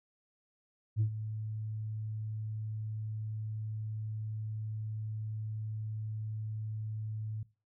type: tone with ADSR envelope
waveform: sine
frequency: 108.5 Hz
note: A2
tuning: 24 cents flat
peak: -23 dBFS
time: 0.96-7.43 s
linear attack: 46 ms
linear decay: 89 ms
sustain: -12 dB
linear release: 4 ms
effects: noise-tail reverb RT60 0.3 s tail -20 dB re dry + tanh soft clip ceiling -23 dBFS